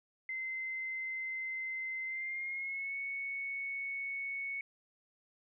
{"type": "tone with pitch glide", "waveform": "sine", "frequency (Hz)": [2068, 2216], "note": ["C7", "C#7"], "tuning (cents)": [-21, -1], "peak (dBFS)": -36, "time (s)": [0.29, 4.61], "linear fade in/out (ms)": 2, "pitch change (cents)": 120, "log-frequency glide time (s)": [2.06, 2.96], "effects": []}